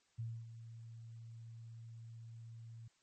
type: tone with ADSR envelope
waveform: sine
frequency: 114.5 Hz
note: A#2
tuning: 31 cents flat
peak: -38 dBFS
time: 0.18-2.88 s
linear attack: 16 ms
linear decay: 260 ms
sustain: -11 dB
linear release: 5 ms
effects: white hiss -75 dBFS RMS until 3.02 s + MP3 32 kbps